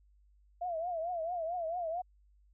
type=tone with vibrato; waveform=sine; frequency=680 Hz; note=F5; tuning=46 cents flat; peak=-33 dBFS; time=0.61-2.02 s; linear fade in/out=10 ms; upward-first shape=triangle; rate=4.5 Hz; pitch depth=140 cents each way; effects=added 50 Hz sine -62 dBFS peak until 2.53 s